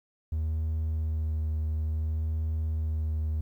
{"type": "tone with vibrato", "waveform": "triangle", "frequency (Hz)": 78.5, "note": "D#2", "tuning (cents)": 16, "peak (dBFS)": -24, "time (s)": [0.32, 3.41], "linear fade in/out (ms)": 5, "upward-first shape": "sine", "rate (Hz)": 0.58, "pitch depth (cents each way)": 15, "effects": ["tanh soft clip ceiling -20 dBFS", "11-bit"]}